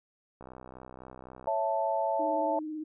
click train, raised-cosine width 1 ms, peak -32 dBFS, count 69, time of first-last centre 0.41-1.474 s, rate 63.9 Hz
sine chord, A major, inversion first, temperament equal, 554.4 / 659.3 / 880 Hz, C#5 / E5 / A5, 0 / 0 / 0 cents, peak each -33 / -30 / -30 dBFS, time 1.47-2.59 s, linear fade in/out 2 ms
sine tone with vibrato, 308.7 Hz, D#4, 14 cents flat, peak -34 dBFS, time 2.19-2.84 s, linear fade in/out 10 ms, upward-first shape sine, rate 18 Hz, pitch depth 32 cents each way
effects none

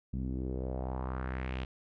sawtooth tone with low-pass filter sweep, 64.2 Hz, C2, 32 cents flat, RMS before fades -36 dBFS, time 0.13-1.65 s, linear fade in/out 5 ms, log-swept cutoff 200 to 3200 Hz, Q 2.6, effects none

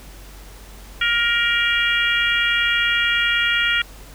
harmonic tone, 470.5 Hz, A#4, 16 cents sharp, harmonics 3 / 4 / 5 / 6 / 7, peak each -21 / -22 / -23 / -24 / -24 dBFS, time 1.01-3.82 s, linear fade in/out 5 ms, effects added 48 Hz sine -39 dBFS peak until 4.14 s + pink hiss -44 dBFS RMS until 4.14 s

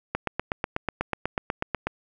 click train, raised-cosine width 0.5 ms, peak -10 dBFS, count 15, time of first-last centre 0.15-1.87 s, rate 8.14 Hz, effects none

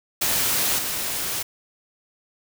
white noise with level steps, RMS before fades -22 / -27 dBFS, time 0.21-1.43 s, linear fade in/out 10 ms, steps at 0.78 s, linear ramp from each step 10 ms, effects none

